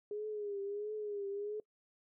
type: tone with vibrato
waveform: sine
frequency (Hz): 412.4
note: G#4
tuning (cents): -12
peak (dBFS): -37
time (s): 0.11-1.6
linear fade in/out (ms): 2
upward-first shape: triangle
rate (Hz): 1.5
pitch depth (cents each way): 77
effects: noise-tail reverb RT60 0.1 s tail -23 dB re dry